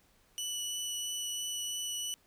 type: tone with vibrato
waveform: 20% pulse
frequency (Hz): 2960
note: F#7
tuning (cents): 0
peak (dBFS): -29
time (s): 0.38-2.14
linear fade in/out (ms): 0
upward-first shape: triangle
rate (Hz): 3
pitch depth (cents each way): 8
effects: pink hiss -67 dBFS RMS until 2.26 s